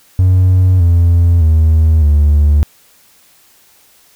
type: tone with pitch steps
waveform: triangle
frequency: 92.5 / 85.81 / 79.6 / 73.84 Hz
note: F#2 / F2 / D#2 / D2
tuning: 0 / -30 / +40 / +10 cents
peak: -3 dBFS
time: 0.19-2.63 s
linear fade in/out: 0 ms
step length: 610 ms
effects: tanh soft clip ceiling 0 dBFS + white hiss -48 dBFS RMS until 4.15 s